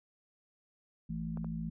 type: harmonic tone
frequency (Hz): 55.4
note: A1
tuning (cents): +13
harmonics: 1 / 3 / 4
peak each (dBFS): -44 / -37 / -40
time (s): 1.09-1.7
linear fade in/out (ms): 10
type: clicks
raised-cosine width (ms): 1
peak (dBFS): -33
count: 2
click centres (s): 1.373 / 1.445
effects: none